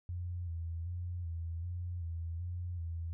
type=tone with vibrato; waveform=sine; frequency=85.7 Hz; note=F2; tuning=32 cents flat; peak=-36 dBFS; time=0.09-3.13 s; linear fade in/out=0 ms; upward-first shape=square; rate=1.3 Hz; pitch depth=48 cents each way; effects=none